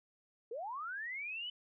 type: linear sweep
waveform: sine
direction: up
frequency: 425.7 to 3030 Hz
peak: -39 dBFS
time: 0.51-1.5 s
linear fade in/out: 5 ms
effects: none